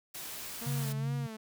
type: noise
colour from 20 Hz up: white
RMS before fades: -42 dBFS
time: 0.14-0.93 s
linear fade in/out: 10 ms
type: tone with vibrato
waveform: sawtooth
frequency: 228.2 Hz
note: A#3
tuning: 37 cents flat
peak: -37 dBFS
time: 0.61-1.37 s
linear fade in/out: 10 ms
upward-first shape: sine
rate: 2.3 Hz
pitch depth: 84 cents each way
type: tone with tremolo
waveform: sine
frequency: 138.59 Hz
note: C#3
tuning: in tune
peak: -30 dBFS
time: 0.66-1.27 s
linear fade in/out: 10 ms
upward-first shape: sine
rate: 2.9 Hz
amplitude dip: 25%
effects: none